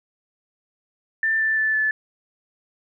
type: tone with pitch steps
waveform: sine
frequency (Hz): 1781 / 1766.7 / 1752.4 / 1738.3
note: A6 / A6 / A6 / A6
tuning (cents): +21 / +7 / -7 / -21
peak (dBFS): -18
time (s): 1.23-1.91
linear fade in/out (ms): 2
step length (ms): 170
effects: none